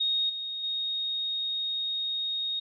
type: tone with level steps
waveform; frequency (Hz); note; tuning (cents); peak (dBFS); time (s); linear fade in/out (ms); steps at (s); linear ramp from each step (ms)
sine; 3729; A#7; 0; -24 / -32 / -28; 0-2.6; 10; 0.29 / 0.63; 10
effects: none